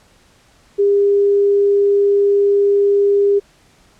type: tone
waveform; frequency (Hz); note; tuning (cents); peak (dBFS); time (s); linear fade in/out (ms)
sine; 402.7; G4; +47; -10; 0.78-3.4; 20
effects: pink hiss -52 dBFS RMS until 3.99 s + low-pass 9000 Hz 12 dB/octave